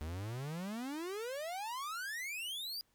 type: exponential sweep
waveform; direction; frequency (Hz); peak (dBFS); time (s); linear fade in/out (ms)
45% pulse; up; 73.6 to 4918; -39; 0.01-2.81; 0
effects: pink hiss -75 dBFS RMS until 2.94 s